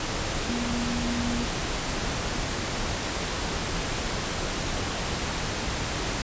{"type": "tone in noise", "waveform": "sine", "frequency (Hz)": 238.6, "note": "A#3", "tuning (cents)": 41, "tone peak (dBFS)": -28, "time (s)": [0.49, 1.45], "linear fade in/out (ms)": 2, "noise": "pink", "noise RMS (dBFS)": -29, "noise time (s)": [0, 6.22], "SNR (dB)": -2, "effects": ["resampled to 16000 Hz"]}